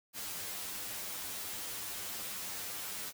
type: noise with comb filter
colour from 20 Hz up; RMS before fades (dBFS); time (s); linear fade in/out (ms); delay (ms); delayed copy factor
white; -41; 0.13-3.13; 50; 10; +0.7
effects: none